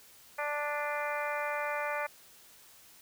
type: harmonic tone with a mistuned harmonic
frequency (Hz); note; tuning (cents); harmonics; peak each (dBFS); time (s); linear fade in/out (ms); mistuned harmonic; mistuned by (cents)
293.7; D4; 0; 2 / 3 / 4 / 5 / 6 / 7 / 8; -36 / -38 / -39 / -40 / -41 / -41 / -42; 0.38-2.07; 10; 8; +33
effects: white hiss -57 dBFS RMS until 3.01 s